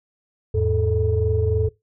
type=tone cluster; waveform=sine; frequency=81.8 / 105.2 / 436.4 Hz; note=E2 / G#2 / A4; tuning=-13 / +23 / -14 cents; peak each=-21 dBFS; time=0.54-1.69 s; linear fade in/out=10 ms; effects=noise-tail reverb RT60 0.2 s tail -22 dB re dry + tanh soft clip ceiling -9 dBFS